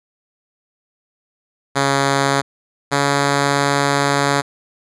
5% pulse tone pair in turn, 138.59 / 141.18 Hz, C#3 / C#3, 0 / +32 cents, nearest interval unison, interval 32 cents, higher second, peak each -3 dBFS, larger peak neither, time 1.75-2.42 / 2.91-4.42 s, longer second, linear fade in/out 20 ms, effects resampled to 22050 Hz

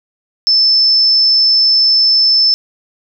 sine tone, 5274 Hz, E8, in tune, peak -7 dBFS, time 0.47-2.54 s, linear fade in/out 0 ms, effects none

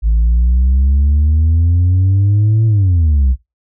sine exponential two-way sweep, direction up then down, 53.3 to 112.4 to 61 Hz, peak -6 dBFS, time 0.02-3.36 s, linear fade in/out 50 ms, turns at 2.66 s, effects noise-tail reverb RT60 0.2 s tail -19 dB re dry + tanh soft clip ceiling -7 dBFS

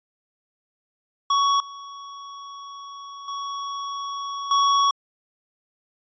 square tone with level steps, 1119 Hz, C#6, 16 cents sharp, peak -18 / -37 / -29 / -17 dBFS, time 1.3-4.91 s, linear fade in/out 5 ms, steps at 1.6 / 3.28 / 4.51 s, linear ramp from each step 2 ms, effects resampled to 16000 Hz

